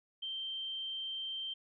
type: tone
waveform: sine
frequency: 3136 Hz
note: G7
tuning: in tune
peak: -37 dBFS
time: 0.22-1.54 s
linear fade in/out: 10 ms
effects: none